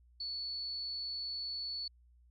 sine tone, 4435 Hz, C#8, in tune, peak -37 dBFS, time 0.2-1.88 s, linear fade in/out 5 ms, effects added 60 Hz sine -61 dBFS peak until 2.3 s

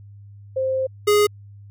sine / square tone pair in turn, 525 / 415.3 Hz, C5 / G#4, +6 / 0 cents, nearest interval major third, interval 406 cents, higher first, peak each -19 / -14 dBFS, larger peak second, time 0.56-0.87 / 1.07-1.27 s, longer first, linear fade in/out 10 ms, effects added 101 Hz sine -40 dBFS peak until 1.7 s

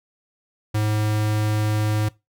square tone, 106.7 Hz, G#2, 47 cents sharp, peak -20 dBFS, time 0.74-2.09 s, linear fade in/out 10 ms, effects noise-tail reverb RT60 0.2 s tail -19 dB re dry

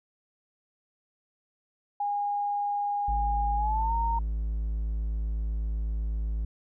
sine tone with pitch glide, 817 to 922.4 Hz, G#5 to A#5, -29 to -19 cents, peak -26 dBFS, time 2-4.19 s, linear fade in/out 5 ms, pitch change +210 cents, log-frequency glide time 3.55-3.94 s
triangle tone, 54 Hz, A1, 32 cents flat, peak -25 dBFS, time 3.08-6.45 s, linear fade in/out 5 ms
effects none

